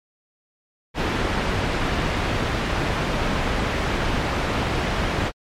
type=low-pass noise; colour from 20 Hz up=pink; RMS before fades=-23 dBFS; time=0.94-5.32 s; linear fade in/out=50 ms; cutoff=2900 Hz; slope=12 dB/octave; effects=MP3 64 kbps